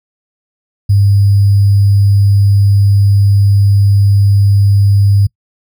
sine tone with sample-and-hold, 100 Hz, G2, 35 cents sharp, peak -5 dBFS, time 0.89-5.27 s, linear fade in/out 10 ms, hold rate 4900 Hz, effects noise-tail reverb RT60 0.1 s tail -25 dB re dry

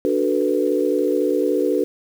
sine chord, B minor seventh, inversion first, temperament equal, 293.7 / 370 / 440 / 493.9 Hz, D4 / F#4 / A4 / B4, 0 / 0 / 0 / 0 cents, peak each -22 dBFS, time 0.05-1.84 s, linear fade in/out 0 ms, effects 7-bit

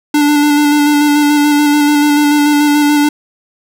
square tone with vibrato, 293.7 Hz, D4, in tune, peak -8 dBFS, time 0.14-3.09 s, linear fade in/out 5 ms, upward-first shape square, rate 6.9 Hz, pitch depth 16 cents each way, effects none

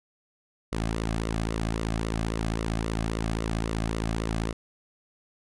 sawtooth tone with flanger, 55.3 Hz, A1, 9 cents sharp, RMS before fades -29 dBFS, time 0.72-4.53 s, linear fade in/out 10 ms, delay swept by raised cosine 1.2 to 2.2 ms, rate 3.7 Hz, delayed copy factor -0.6, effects resampled to 24000 Hz

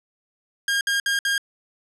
sawtooth tone bursts, 1617 Hz, G#6, 47 cents flat, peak -16 dBFS, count 4, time 0.68-1.38 s, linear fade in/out 2 ms, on 130 ms, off 60 ms, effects low-pass 10000 Hz 12 dB/octave

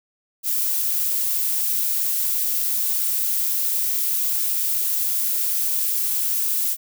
violet noise, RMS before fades -22 dBFS, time 0.43-6.77 s, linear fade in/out 50 ms, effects none

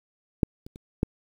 clicks, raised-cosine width 3 ms, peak -7 / -28 / -30 / -9 dBFS, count 4, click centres 0.432 / 0.665 / 0.759 / 1.031 s, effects 8-bit

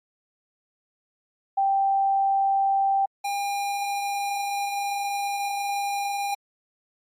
sine / square tone pair in turn, 784 / 804.2 Hz, G5 / G5, 0 / +44 cents, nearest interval unison, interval 44 cents, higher second, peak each -19 / -26 dBFS, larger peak first, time 1.57-3.06 / 3.24-6.35 s, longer second, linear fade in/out 10 ms, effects AAC 48 kbps

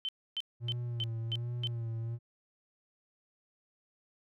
sine tone bursts, 3077 Hz, G7, 33 cents flat, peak -32 dBFS, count 6, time 0.05-1.672 s, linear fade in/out 0 ms, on 37 ms, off 280 ms
triangle tone with vibrato, 117.3 Hz, A#2, 11 cents sharp, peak -32 dBFS, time 0.6-2.19 s, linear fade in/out 50 ms, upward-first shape sine, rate 1.3 Hz, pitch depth 55 cents each way
effects none

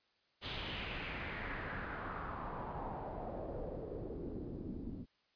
pink noise with low-pass filter sweep, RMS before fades -43 dBFS, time 0.41-5.06 s, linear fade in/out 50 ms, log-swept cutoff 3600 to 240 Hz, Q 2.9, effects white hiss -75 dBFS RMS until 5.35 s + resampled to 11025 Hz

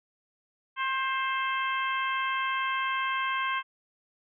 harmonic tone with a mistuned harmonic, 527 Hz, C5, 12 cents sharp, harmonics 2 / 3 / 4 / 5 / 6, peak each -29 / -33 / -35 / -37 / -39 dBFS, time 0.76-3.63 s, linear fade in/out 50 ms, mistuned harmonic 2, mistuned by +17 cents, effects none

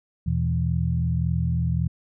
sine tone cluster, 79.9 / 121.6 / 165.2 Hz, D#2 / B2 / E3, +47 / -26 / +4 cents, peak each -25 dBFS, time 0.26-1.88 s, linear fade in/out 10 ms, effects none

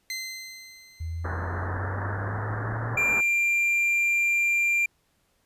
20% pulse tone with exponential decay, 2065 Hz, C7, 23 cents flat, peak -24 dBFS, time 0.1-1.67 s, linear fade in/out 1 ms, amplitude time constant 340 ms
sine exponential sweep, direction up, 80.9 to 116 Hz, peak -29 dBFS, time 1-2.96 s, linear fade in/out 10 ms
white low-pass noise, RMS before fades -34 dBFS, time 1.24-3.21 s, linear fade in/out 10 ms, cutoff 1800 Hz, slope 96 dB/octave
triangle tone, 2380 Hz, D7, 22 cents sharp, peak -19 dBFS, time 2.97-4.86 s, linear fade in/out 5 ms
effects pink hiss -69 dBFS RMS until 5.45 s + resampled to 32000 Hz

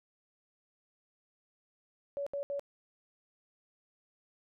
sine tone bursts, 565 Hz, C#5, 33 cents sharp, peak -33 dBFS, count 3, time 2.17-2.595 s, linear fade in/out 0 ms, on 95 ms, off 70 ms, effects none

